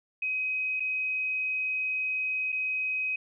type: tone with dropouts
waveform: sine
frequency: 2526 Hz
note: D#7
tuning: 26 cents sharp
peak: -27 dBFS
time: 0.22-3.16 s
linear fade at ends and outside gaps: 5 ms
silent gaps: 0.798-0.803 / 2.521-2.525 s
effects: none